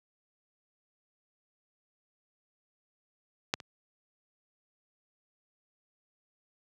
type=clicks; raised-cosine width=0.2 ms; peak=-9 / -26 dBFS; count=2; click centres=3.539 / 3.602 s; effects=high-pass 100 Hz 12 dB/octave